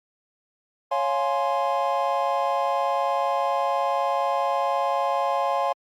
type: chord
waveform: triangle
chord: Db major seventh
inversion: none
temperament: equal with one note detuned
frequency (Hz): 554.4 / 698.5 / 837.4 / 1046.5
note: Db5 / F5 / Ab5 / C6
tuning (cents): 0 / 0 / +14 / 0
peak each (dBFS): -25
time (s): 0.91-5.73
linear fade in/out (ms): 10
effects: Opus 48 kbps